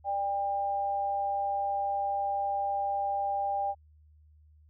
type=tone pair together; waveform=sine; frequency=593.1 / 799 Hz; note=D5 / G5; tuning=+17 / +33 cents; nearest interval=perfect fourth; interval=516 cents; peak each=-36 / -28 dBFS; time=0.04-3.75 s; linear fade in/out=50 ms; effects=added 76 Hz sine -56 dBFS peak until 4.69 s